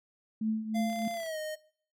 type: tone with tremolo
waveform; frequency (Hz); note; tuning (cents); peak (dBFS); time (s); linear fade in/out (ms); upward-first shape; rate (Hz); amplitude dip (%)
sine; 218.7; A3; -10; -26; 0.41-1.08; 5; triangle; 3.2; 80
type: tone with pitch glide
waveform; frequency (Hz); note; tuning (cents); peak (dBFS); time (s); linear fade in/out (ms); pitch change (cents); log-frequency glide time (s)
square; 690 to 618.3; F5 to D#5; -21 to -11; -35; 0.74-1.56; 20; -190; 1.13-1.38
type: click train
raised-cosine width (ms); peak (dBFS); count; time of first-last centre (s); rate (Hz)
0.2; -35; 13; 0.9-1.263; 33.1
effects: noise-tail reverb RT60 0.5 s tail -19 dB re dry